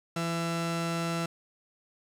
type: tone pair together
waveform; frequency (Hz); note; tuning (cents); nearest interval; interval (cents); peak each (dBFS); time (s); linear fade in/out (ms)
sawtooth; 167.5 / 670; E3 / E5; +28 / +28; 2 octaves; 2400; -26 / -29; 0.16-1.26; 5
effects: low-pass 10000 Hz 12 dB/octave + 10-bit